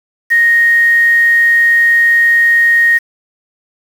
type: tone with quantisation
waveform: sine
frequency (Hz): 1864.7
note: A#6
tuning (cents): 0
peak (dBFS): -6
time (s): 0.3-2.99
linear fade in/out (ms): 20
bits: 5
effects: none